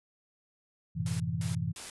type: chord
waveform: sine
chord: F# half-diminished seventh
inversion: none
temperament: equal with one note detuned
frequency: 92.5 / 110 / 127.83 / 164.81 Hz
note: F#2 / A2 / C3 / E3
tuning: 0 / 0 / -40 / 0 cents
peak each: -37 / -36 / -36 / -33 dBFS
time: 0.95-1.73 s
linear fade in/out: 20 ms
type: noise bursts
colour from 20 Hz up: white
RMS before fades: -42 dBFS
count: 3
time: 1.06-1.9 s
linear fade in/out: 2 ms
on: 140 ms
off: 210 ms
effects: resampled to 24000 Hz